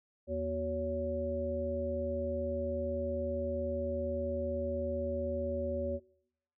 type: harmonic tone with a mistuned harmonic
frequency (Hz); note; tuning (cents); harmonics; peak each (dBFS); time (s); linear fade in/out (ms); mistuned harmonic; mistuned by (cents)
80.4; E2; -43; 1 / 3 / 5 / 7; -39 / -40 / -40 / -34; 0.27-6; 50; 5; -130
effects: noise-tail reverb RT60 0.7 s tail -22 dB re dry